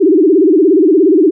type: tone with vibrato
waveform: sine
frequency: 346.7 Hz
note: F4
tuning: 13 cents flat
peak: -5 dBFS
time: 0-1.31 s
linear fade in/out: 20 ms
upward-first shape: sine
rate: 17 Hz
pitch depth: 260 cents each way
effects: none